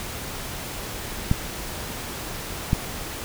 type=clicks; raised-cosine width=5 ms; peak=-6 dBFS; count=2; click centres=1.314 / 2.731 s; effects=pink hiss -33 dBFS RMS until 3.24 s